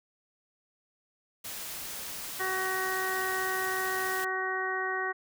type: noise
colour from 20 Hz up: white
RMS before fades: -39 dBFS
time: 1.44-4.25 s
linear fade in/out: 10 ms
type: harmonic tone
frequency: 376.3 Hz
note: F#4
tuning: 29 cents sharp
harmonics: 1 / 2 / 3 / 4 / 5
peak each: -36 / -37 / -36 / -36 / -33 dBFS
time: 2.39-5.13 s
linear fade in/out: 20 ms
effects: none